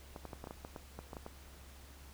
clicks, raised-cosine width 1 ms, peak -30 dBFS, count 12, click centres 0.162 / 0.253 / 0.332 / 0.441 / 0.472 / 0.509 / 0.649 / 0.762 / 0.99 / 1.132 / 1.168 / 1.264 s, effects added 68 Hz sine -54 dBFS peak until 2.13 s + pink hiss -58 dBFS RMS until 2.13 s

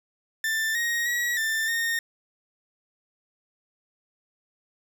40% pulse tone with pitch steps, 1777 / 1877 / 1916 / 1782 / 1840 Hz, A6 / A#6 / A#6 / A6 / A#6, +17 / +11 / +47 / +22 / -23 cents, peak -23 dBFS, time 0.44-1.99 s, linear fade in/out 2 ms, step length 310 ms, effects none

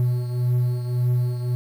triangle beating tone pair, 122.9 / 124.7 Hz, B2 / B2, -8 / +17 cents, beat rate 1.8 Hz, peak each -18 / -25 dBFS, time 0-1.55 s, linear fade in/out 0 ms, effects 8-bit

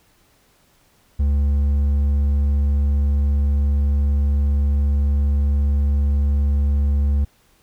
triangle tone with hard clipping, 71.3 Hz, C#2, 49 cents sharp, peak -16 dBFS, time 1.19-7.25 s, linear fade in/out 10 ms, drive 7 dB, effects pink hiss -58 dBFS RMS until 7.62 s

